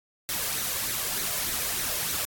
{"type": "noise with flanger", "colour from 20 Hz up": "white", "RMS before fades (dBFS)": -29, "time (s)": [0.29, 2.25], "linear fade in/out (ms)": 0, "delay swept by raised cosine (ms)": [0.49, 1.89], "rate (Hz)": 3.3, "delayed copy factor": 0.5, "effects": ["AAC 64 kbps"]}